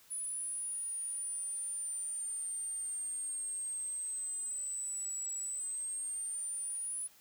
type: exponential two-way sweep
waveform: sine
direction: down then up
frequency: 9956 to 7780 to 9956 Hz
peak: -36 dBFS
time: 0.1-7.08 s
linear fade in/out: 20 ms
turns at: 5.33 s
effects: white hiss -62 dBFS RMS until 7.2 s